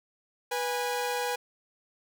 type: tone pair together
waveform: sawtooth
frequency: 490 / 822.2 Hz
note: B4 / G#5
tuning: -14 / -18 cents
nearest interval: major sixth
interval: 896 cents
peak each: -27 / -28 dBFS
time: 0.51-1.36 s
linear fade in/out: 10 ms
effects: none

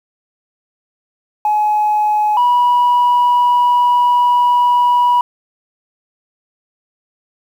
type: tone pair in turn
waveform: sine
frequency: 845 / 974.4 Hz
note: G#5 / B5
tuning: +30 / -24 cents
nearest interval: major second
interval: 246 cents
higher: second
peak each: -10 / -7 dBFS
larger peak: second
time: 1.45-2.37 / 2.37-5.21 s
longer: second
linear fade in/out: 2 ms
effects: tanh soft clip ceiling -7 dBFS + 7-bit

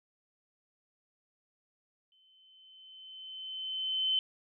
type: tone with exponential growth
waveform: sine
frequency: 3063 Hz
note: G7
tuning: 41 cents flat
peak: -25 dBFS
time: 2.12-4.19 s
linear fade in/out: 1 ms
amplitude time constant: 450 ms
effects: none

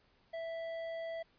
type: tone with tanh clipping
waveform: sine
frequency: 659.3 Hz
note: E5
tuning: in tune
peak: -40 dBFS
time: 0.33-1.23 s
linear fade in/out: 10 ms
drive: 11 dB
effects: pink hiss -70 dBFS RMS until 1.38 s + resampled to 11025 Hz

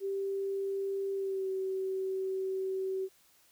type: tone with pitch glide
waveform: sine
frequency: 392 to 380.8 Hz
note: G4 to F#4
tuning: 0 to +50 cents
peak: -31 dBFS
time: 0-3.09 s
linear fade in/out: 50 ms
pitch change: -50 cents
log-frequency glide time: 1.14-1.49 s
effects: white hiss -65 dBFS RMS until 3.51 s

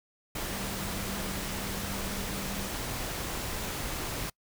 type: tone in noise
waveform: sine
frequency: 196 Hz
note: G3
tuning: in tune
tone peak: -40 dBFS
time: 0.5-2.68 s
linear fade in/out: 5 ms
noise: pink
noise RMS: -35 dBFS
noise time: 0.35-4.3 s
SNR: -8 dB
effects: noise-tail reverb RT60 0.1 s tail -26 dB re dry

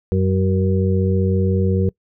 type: harmonic tone with a mistuned harmonic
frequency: 94.6 Hz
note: F#2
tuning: 39 cents sharp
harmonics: 1 / 2 / 4 / 5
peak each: -17 / -20 / -23 / -24 dBFS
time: 0.12-1.89 s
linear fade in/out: 0 ms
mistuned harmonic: 1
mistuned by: -21 cents
effects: noise-tail reverb RT60 0.1 s tail -24 dB re dry

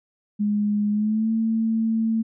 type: tone with pitch glide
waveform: sine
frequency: 207.7 to 223.9 Hz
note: G#3 to A3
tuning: 0 to +30 cents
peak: -19 dBFS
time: 0.39-2.23 s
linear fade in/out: 20 ms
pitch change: +130 cents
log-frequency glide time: 0.91-1.31 s
effects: none

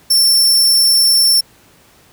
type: tone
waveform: sawtooth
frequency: 5410 Hz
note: E8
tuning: 44 cents sharp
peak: -6 dBFS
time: 0.1-1.41 s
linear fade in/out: 10 ms
effects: pink hiss -48 dBFS RMS until 2.12 s + high-pass 60 Hz 12 dB/octave

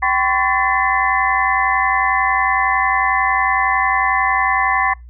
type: tone cluster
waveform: sine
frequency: 773 / 1024 / 1115 / 1767 / 2034 Hz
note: G5 / C6 / C#6 / A6 / C7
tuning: -24 / -38 / +10 / +7 / -50 cents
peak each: -20 dBFS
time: 0.02-4.94 s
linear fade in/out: 10 ms
effects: noise-tail reverb RT60 0.2 s tail -26 dB re dry + added 60 Hz sine -35 dBFS peak until 5.09 s

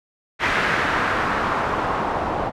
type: noise with low-pass filter sweep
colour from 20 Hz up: white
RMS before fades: -22 dBFS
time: 0.39-2.52 s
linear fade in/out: 50 ms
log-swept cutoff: 1900 to 800 Hz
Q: 1.7
effects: none

